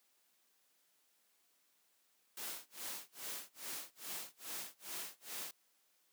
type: noise with tremolo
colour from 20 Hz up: white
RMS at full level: -43 dBFS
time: 2.37-5.51 s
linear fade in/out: 2 ms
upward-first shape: sine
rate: 2.4 Hz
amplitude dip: 100%
effects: white hiss -75 dBFS RMS until 6.12 s + high-pass 200 Hz 12 dB/octave